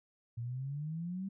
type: exponential sweep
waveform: sine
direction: up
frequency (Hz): 114.6 to 197.6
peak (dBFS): -36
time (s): 0.37-1.29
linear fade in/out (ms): 10
effects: none